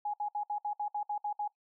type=tone bursts; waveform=sine; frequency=830.6 Hz; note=G#5; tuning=in tune; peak=-31 dBFS; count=10; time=0.05-1.478 s; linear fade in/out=5 ms; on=87 ms; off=62 ms; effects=noise-tail reverb RT60 0.1 s tail -19 dB re dry